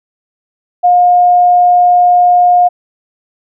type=tone; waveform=sine; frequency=713 Hz; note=F5; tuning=36 cents sharp; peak=-4 dBFS; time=0.83-2.69 s; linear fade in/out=20 ms; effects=none